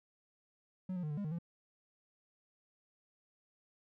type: tone with pitch steps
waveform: triangle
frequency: 185.3 / 178.8 / 152.1 / 147.6 / 203.1 / 153.5 / 169.6 Hz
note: F#3 / F3 / D#3 / D3 / G#3 / D#3 / E3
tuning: +3 / +41 / -39 / +9 / -38 / -23 / +50 cents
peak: -34 dBFS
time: 0.89-1.387 s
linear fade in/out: 5 ms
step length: 71 ms
effects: none